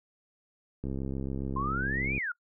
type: click train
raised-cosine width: 3 ms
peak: -22 dBFS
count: 91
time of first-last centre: 0.84-2.179 s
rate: 67.2 Hz
type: exponential two-way sweep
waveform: sine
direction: up then down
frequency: 1031 to 2489 to 1365 Hz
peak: -30 dBFS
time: 1.56-2.32 s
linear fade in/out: 5 ms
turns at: 2.16 s
effects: noise-tail reverb RT60 0.1 s tail -25 dB re dry